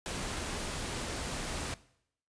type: noise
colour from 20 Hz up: pink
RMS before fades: -37 dBFS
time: 0.06-1.74 s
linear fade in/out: 0 ms
effects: noise-tail reverb RT60 0.7 s tail -19 dB re dry + resampled to 22050 Hz